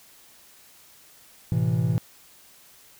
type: chord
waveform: triangle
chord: A minor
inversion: none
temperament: equal with one note detuned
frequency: 110 / 128.19 / 164.81 Hz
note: A2 / C3 / E3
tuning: 0 / -35 / 0 cents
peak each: -23 dBFS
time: 1.52-1.98 s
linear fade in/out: 0 ms
effects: white hiss -53 dBFS RMS until 2.99 s